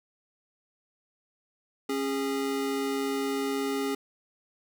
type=tone pair together; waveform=square; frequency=273.7 / 410.1 Hz; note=C#4 / G#4; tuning=-22 / -22 cents; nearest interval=perfect fifth; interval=700 cents; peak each=-31 / -31 dBFS; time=1.89-3.95 s; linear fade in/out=5 ms; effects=none